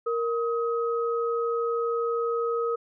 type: tone pair together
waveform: sine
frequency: 466.2 / 1266.4 Hz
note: A#4 / D#6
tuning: 0 / +30 cents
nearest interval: octave + perfect fourth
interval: 1730 cents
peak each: -25 / -30 dBFS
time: 0.06-2.76 s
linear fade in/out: 10 ms
effects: none